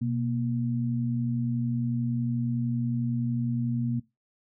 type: tone pair together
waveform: sine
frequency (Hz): 124.78 / 235.7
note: B2 / A#3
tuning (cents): +18 / +19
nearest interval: major seventh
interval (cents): 1101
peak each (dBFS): -28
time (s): 0.01-4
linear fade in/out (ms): 10
effects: noise-tail reverb RT60 0.2 s tail -18 dB re dry